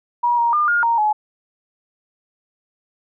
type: tone with pitch steps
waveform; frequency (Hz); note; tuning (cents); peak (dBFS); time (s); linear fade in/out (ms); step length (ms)
sine; 959 / 940 / 1205 / 1420 / 930 / 849; A#5 / A#5 / D6 / F6 / A#5 / G#5; +49 / +14 / +44 / +28 / -4 / +38; -14; 0.23-1.13; 10; 150
effects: none